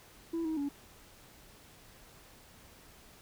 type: tone with pitch steps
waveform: sine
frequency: 331.7 / 317.3 / 284 Hz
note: E4 / D#4 / C#4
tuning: +11 / +34 / +42 cents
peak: -29 dBFS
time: 0.33-0.69 s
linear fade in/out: 10 ms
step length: 120 ms
effects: tanh soft clip ceiling -30 dBFS + pink hiss -57 dBFS RMS until 3.21 s